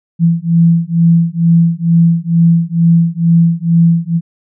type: beating tone pair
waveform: sine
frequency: 166.6 / 168.8 Hz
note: E3 / E3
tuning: +19 / +41 cents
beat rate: 2.2 Hz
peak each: -10 dBFS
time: 0.19-4.21 s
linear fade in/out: 50 ms
effects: none